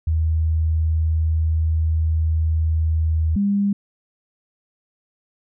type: tone pair in turn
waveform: sine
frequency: 79.8 / 201.1 Hz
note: D#2 / G3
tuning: +44 / +44 cents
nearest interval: octave + major third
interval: 1600 cents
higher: second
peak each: -16 dBFS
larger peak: neither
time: 0.07-3.36 / 3.36-3.73 s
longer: first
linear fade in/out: 5 ms
effects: none